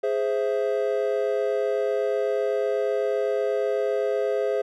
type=chord; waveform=triangle; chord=Ab augmented; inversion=none; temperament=equal; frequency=415.3 / 523.3 / 659.3 Hz; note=Ab4 / C5 / E5; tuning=0 / 0 / 0 cents; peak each=-23 / -24 / -27 dBFS; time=0.03-4.62 s; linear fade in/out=10 ms; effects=none